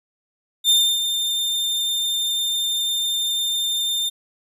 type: tone with ADSR envelope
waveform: 40% pulse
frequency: 3606 Hz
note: A7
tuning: 42 cents sharp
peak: -11 dBFS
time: 0.64-4.1 s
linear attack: 52 ms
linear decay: 290 ms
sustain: -8 dB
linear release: 20 ms
effects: none